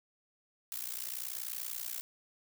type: noise with amplitude modulation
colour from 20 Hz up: blue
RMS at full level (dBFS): -36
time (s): 0.72-2.01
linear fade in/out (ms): 0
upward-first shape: sine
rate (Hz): 60.5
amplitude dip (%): 90
effects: none